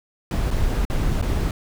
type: noise with dropouts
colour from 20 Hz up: brown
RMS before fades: -21 dBFS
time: 0.31-1.51 s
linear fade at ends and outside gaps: 2 ms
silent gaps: 0.506-0.51 / 0.852-0.899 / 1.215-1.224 s
effects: none